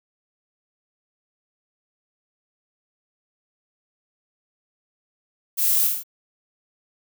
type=noise with echo; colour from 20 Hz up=violet; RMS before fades=-23 dBFS; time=5.57-5.88 s; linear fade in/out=20 ms; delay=26 ms; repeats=6; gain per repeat=-2 dB; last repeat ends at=6.036 s; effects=none